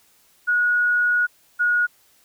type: tone pair in turn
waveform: sine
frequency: 1454 / 1447.5 Hz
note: F#6 / F#6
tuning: -31 / -38 cents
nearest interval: unison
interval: 7 cents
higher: first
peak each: -16 / -16 dBFS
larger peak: neither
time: 0.47-1.27 / 1.59-1.87 s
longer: first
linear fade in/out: 20 ms
effects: white hiss -58 dBFS RMS until 2.24 s